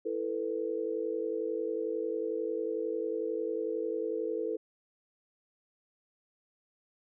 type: chord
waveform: sine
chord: E suspended fourth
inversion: none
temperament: equal with one note detuned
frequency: 329.6 / 442.8 / 493.9 Hz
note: E4 / A4 / B4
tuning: 0 / +11 / 0 cents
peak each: -37 / -33 / -36 dBFS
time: 0.05-4.57 s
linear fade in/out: 10 ms
effects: none